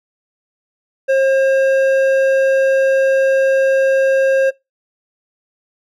sine tone with hard clipping, 536 Hz, C5, 42 cents sharp, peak -12 dBFS, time 1.08-4.51 s, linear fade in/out 20 ms, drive 8 dB, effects noise-tail reverb RT60 0.2 s tail -23 dB re dry

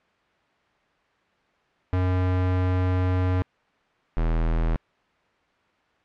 square tone pair in turn, 91.7 / 40.85 Hz, F#2 / E1, -15 / -15 cents, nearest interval octave + major second, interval 1400 cents, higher first, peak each -21 dBFS, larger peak neither, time 1.93-3.42 / 4.17-4.76 s, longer first, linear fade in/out 0 ms, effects white hiss -63 dBFS RMS until 6.04 s + low-pass 2000 Hz 12 dB/octave

